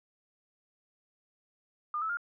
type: tone with pitch steps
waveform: sine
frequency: 1211 / 1305.4 / 1407.2 Hz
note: D#6 / E6 / F6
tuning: -47 / -17 / +13 cents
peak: -30 dBFS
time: 1.94-2.171 s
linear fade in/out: 2 ms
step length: 77 ms
effects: none